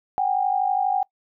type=tone pair together; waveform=sine; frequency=751.7 / 804 Hz; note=F#5 / G5; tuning=+27 / +44 cents; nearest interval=minor second; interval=117 cents; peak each=-22 dBFS; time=0.18-1.03 s; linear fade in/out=0 ms; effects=noise-tail reverb RT60 0.1 s tail -24 dB re dry